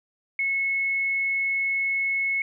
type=tone; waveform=sine; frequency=2190 Hz; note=C#7; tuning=22 cents flat; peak=-22 dBFS; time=0.39-2.42 s; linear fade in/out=2 ms; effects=none